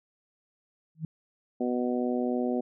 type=tone with exponential growth; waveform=sine; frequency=158.8 Hz; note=D#3; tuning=36 cents sharp; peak=-26 dBFS; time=0.95-1.05 s; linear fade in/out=2 ms; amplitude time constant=20 ms
type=harmonic tone; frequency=123.5 Hz; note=B2; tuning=in tune; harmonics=2 / 3 / 4 / 5 / 6; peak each=-28 / -32 / -34 / -36 / -38 dBFS; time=1.6-2.61 s; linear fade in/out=10 ms
effects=none